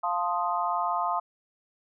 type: chord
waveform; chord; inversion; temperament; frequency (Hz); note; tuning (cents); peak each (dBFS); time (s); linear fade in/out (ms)
sine; F dominant seventh; none; equal; 698.5 / 880 / 1046.5 / 1244.5; F5 / A5 / C6 / Eb6; 0 / 0 / 0 / 0; -30 / -31 / -30 / -31; 0.03-1.2; 10
effects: none